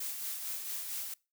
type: noise with tremolo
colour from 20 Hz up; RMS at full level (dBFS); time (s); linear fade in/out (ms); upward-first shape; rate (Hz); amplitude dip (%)
blue; -37; 0-1.14; 5; sine; 4.4; 40
effects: noise-tail reverb RT60 0.3 s tail -24 dB re dry